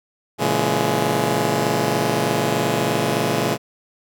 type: chord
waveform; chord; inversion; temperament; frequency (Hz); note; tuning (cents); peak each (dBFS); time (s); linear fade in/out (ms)
10% pulse; A# half-diminished seventh; none; just; 116.54 / 139.85 / 167.82 / 209.8; A#2 / C#3 / E3 / G#3; 0 / +16 / +31 / +18; -16; 0.38-3.58; 50
effects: none